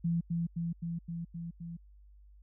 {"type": "tone with echo", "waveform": "sine", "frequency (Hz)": 168.6, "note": "E3", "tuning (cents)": 39, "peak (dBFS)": -27, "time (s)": [0.04, 0.21], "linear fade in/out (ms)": 10, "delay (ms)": 260, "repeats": 6, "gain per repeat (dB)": -2, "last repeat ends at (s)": 1.77, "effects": ["added 50 Hz sine -54 dBFS peak until 2.42 s"]}